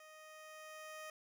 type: tone with level ramp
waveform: 15% pulse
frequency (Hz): 622.3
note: D#5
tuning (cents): 0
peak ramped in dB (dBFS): -50 to -40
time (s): 0-1.1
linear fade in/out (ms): 2
effects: none